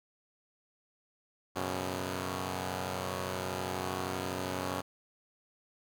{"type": "chord", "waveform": "5% pulse", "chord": "F# suspended fourth", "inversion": "none", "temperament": "equal", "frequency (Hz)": [92.5, 123.47, 138.59], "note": ["F#2", "B2", "C#3"], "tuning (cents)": [0, 0, 0], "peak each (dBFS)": [-24, -30, -30], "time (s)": [1.55, 4.82], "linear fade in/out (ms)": 20, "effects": []}